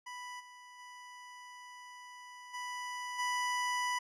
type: tone with level steps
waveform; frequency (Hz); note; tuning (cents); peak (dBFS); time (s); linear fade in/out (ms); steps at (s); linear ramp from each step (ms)
25% pulse; 987.8; B5; 0; -39 / -48 / -45 / -35 / -28; 0.06-3.99; 10; 0.39 / 0.78 / 2.53 / 3.18; 20
effects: low-pass 9000 Hz 12 dB/octave